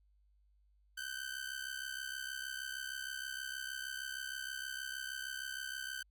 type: ring-modulated tone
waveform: sawtooth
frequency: 1536 Hz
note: G6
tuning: 36 cents flat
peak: -34 dBFS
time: 0.97-6.03 s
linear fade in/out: 10 ms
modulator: 33.2 Hz
effects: added 50 Hz sine -67 dBFS peak until 6.1 s